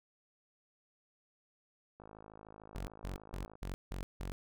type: click train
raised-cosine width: 1 ms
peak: -38 dBFS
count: 84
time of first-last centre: 2-3.554 s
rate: 53.4 Hz
type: tone bursts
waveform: sawtooth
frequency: 46.25 Hz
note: F#1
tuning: in tune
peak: -35 dBFS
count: 6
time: 2.75-4.32 s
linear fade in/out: 0 ms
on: 120 ms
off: 170 ms
effects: none